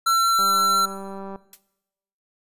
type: tone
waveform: square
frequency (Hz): 1351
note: E6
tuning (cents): +42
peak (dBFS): -17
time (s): 0.06-0.86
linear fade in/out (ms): 10
type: click train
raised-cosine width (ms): 1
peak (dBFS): -23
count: 190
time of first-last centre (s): 0.39-1.359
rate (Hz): 195
type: noise with exponential decay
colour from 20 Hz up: blue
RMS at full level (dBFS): -36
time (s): 1.53-1.61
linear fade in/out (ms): 2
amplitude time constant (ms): 17
effects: noise-tail reverb RT60 0.9 s tail -18 dB re dry + resampled to 32000 Hz